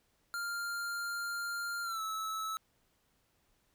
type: tone with pitch glide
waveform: square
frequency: 1396.9 to 1303.4 Hz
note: F6 to E6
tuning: 0 to -20 cents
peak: -36 dBFS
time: 0.34-2.57 s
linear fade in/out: 0 ms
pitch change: -120 cents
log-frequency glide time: 1.83-2.01 s
effects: pink hiss -74 dBFS RMS until 3.74 s